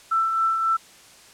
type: tone with tremolo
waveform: sine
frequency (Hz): 1332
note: E6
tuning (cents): +18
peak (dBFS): -17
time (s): 0.11-0.77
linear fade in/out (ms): 10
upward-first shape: triangle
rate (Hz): 3.7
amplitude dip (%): 45
effects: white hiss -49 dBFS RMS until 1.33 s + low-pass 9000 Hz 12 dB/octave